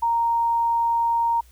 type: tone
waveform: sine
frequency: 930 Hz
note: A#5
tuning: 4 cents flat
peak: -18 dBFS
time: 0.02-1.41 s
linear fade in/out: 10 ms
effects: added 60 Hz sine -49 dBFS peak until 1.51 s + white hiss -58 dBFS RMS until 1.51 s